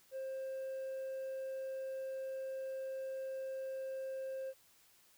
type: tone with hard clipping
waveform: sine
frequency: 530 Hz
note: C5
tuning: 22 cents sharp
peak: -40 dBFS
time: 0.11-4.54 s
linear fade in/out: 50 ms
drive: 2 dB
effects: white hiss -67 dBFS RMS until 5.17 s